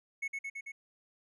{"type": "tone with echo", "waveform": "triangle", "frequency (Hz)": 2200, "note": "C#7", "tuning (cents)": -14, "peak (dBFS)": -31, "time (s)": [0.22, 0.28], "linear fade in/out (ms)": 10, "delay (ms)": 110, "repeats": 4, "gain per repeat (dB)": -2, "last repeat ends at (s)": 0.72, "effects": ["resampled to 32000 Hz"]}